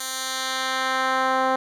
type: tone with band-pass filter sweep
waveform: 10% pulse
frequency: 261.6 Hz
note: C4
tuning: in tune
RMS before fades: -24 dBFS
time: 0-1.56 s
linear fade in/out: 5 ms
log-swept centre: 8400 to 730 Hz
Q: 0.77
effects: none